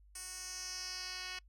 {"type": "tone with band-pass filter sweep", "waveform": "10% pulse", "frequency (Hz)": 368, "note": "F#4", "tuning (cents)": -9, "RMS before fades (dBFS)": -44, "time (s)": [0.15, 1.39], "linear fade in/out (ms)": 5, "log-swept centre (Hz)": [8500, 3600], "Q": 2.7, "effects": ["noise-tail reverb RT60 0.1 s tail -25 dB re dry", "added 50 Hz sine -59 dBFS peak until 1.48 s"]}